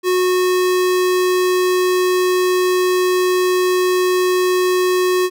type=tone; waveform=square; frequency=365.5 Hz; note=F#4; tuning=21 cents flat; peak=-14 dBFS; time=0.03-5.3 s; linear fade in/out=50 ms; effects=none